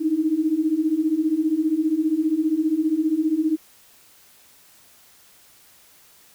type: beating tone pair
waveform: sine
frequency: 303.7 / 318.7 Hz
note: D#4 / D#4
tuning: -42 / +42 cents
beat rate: 15 Hz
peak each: -23 / -20 dBFS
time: 0-3.57 s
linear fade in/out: 20 ms
effects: white hiss -53 dBFS RMS until 6.34 s